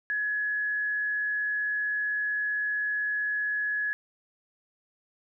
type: tone with frequency modulation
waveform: sine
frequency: 1690 Hz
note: G#6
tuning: 30 cents sharp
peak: -26 dBFS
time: 0.1-3.93 s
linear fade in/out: 0 ms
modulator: 95.6 Hz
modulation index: 0.23
effects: none